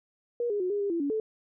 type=tone with pitch steps; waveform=sine; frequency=477.6 / 411.4 / 364.8 / 409.3 / 402.3 / 337.1 / 283.9 / 436.9 Hz; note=A#4 / G#4 / F#4 / G#4 / G4 / E4 / C#4 / A4; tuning=+42 / -16 / -24 / -25 / +45 / +39 / +41 / -12 cents; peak=-26 dBFS; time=0.4-1.2 s; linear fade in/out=2 ms; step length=100 ms; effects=none